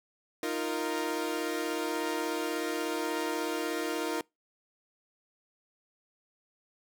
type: chord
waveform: sawtooth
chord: Eb suspended second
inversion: none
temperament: equal with one note detuned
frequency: 311.1 / 347.6 / 466.2 Hz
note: Eb4 / F4 / Bb4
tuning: 0 / -8 / 0 cents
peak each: -31 dBFS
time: 0.43-4.21 s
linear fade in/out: 2 ms
effects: noise-tail reverb RT60 0.2 s tail -25 dB re dry